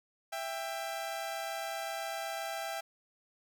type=tone pair together; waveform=sawtooth; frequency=664 / 791.7 Hz; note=E5 / G5; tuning=+12 / +17 cents; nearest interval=minor third; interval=305 cents; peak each=-35 / -35 dBFS; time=0.32-2.81 s; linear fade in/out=10 ms; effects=none